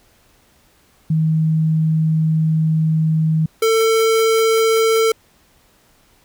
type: tone pair in turn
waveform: sine / square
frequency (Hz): 158.5 / 447.4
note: D#3 / A4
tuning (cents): +32 / +29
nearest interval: octave + tritone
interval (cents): 1797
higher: second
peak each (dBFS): -13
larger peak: neither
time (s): 1.1-3.46 / 3.62-5.12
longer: first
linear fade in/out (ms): 5
effects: pink hiss -55 dBFS RMS until 6.24 s